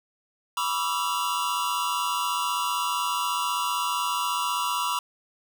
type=tone cluster; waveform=square; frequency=983 / 1139 / 1234 / 1343 / 2777 Hz; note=B5 / C#6 / D#6 / E6 / F7; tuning=-8 / +47 / -15 / +32 / -10 cents; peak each=-29 / -31 / -36 / -34 / -35 dBFS; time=0.57-4.99 s; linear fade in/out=2 ms; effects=none